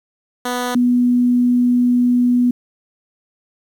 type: tone pair in turn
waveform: 10% pulse / sine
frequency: 246.9 / 245.3 Hz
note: B3 / B3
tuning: 0 / -12 cents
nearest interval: unison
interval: 12 cents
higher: first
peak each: -11 dBFS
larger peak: neither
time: 0.45-0.75 / 0.75-2.51 s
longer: second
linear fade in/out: 5 ms
effects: 8-bit